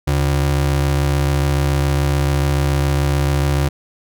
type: ring-modulated tone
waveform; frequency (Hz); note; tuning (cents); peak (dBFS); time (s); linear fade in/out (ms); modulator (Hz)
square; 108; A2; -32; -12; 0.07-3.69; 10; 33.5
effects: none